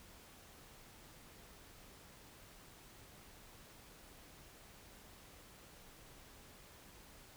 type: silence
effects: pink hiss -59 dBFS RMS until 7.36 s